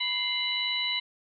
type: harmonic tone with a mistuned harmonic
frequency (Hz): 987.8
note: B5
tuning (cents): 0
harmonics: 1 / 2 / 3 / 4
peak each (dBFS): -40 / -32 / -31 / -30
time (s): 0-1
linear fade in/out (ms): 10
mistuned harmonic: 2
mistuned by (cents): +96
effects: none